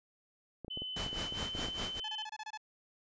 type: clicks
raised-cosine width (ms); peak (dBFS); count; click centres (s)
2; -30; 12; 0.647 / 0.681 / 0.774 / 0.82 / 1.006 / 1.064 / 1.13 / 1.324 / 1.427 / 1.551 / 1.594 / 1.685
type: tone with pitch glide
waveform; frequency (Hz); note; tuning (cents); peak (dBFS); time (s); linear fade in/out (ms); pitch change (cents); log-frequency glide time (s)
sine; 3028 to 3063; F#7 to G7; +39 to -41; -38; 0.7-2.25; 10; +20; 1.26-1.36
type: noise with tremolo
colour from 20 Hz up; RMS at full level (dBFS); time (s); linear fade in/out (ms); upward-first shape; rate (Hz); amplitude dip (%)
pink; -38; 0.96-2; 5; sine; 4.9; 85
type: tone bursts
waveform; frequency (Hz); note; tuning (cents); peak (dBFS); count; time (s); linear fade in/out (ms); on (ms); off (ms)
sawtooth; 861; A5; -38; -37; 8; 2.04-2.575; 5; 45; 25
effects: resampled to 16000 Hz